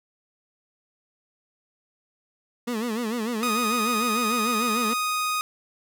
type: tone with vibrato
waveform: 30% pulse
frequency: 228.8 Hz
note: A#3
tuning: 32 cents flat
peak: -23 dBFS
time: 2.67-4.94 s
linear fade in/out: 10 ms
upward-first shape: sine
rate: 6.7 Hz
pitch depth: 130 cents each way
type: tone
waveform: sawtooth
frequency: 1244.5 Hz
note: D#6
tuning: in tune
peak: -20 dBFS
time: 3.43-5.41 s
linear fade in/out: 0 ms
effects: none